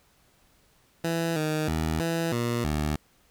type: tone with pitch steps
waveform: 15% pulse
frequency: 166.3 / 154.6 / 79.4 / 166.1 / 118.9 / 75.3 Hz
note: E3 / D#3 / D#2 / E3 / A#2 / D2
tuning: +16 / -11 / +36 / +13 / +35 / +44 cents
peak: -19 dBFS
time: 1.04-2.96 s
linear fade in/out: 5 ms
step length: 320 ms
effects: pink hiss -63 dBFS RMS until 3.3 s